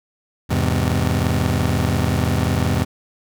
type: chord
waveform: 25% pulse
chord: E augmented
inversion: none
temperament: just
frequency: 82.41 / 103.01 / 128.76 Hz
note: E2 / G#2 / B#2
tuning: 0 / -14 / -27 cents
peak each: -17 / -18 / -18 dBFS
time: 0.49-2.85 s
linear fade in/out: 20 ms
effects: none